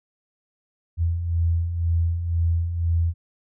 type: beating tone pair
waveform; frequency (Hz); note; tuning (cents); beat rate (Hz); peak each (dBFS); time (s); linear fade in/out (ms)
sine; 82.5 / 84.5; E2 / E2; +2 / +43; 2; -28 / -20; 0.97-3.14; 50
effects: none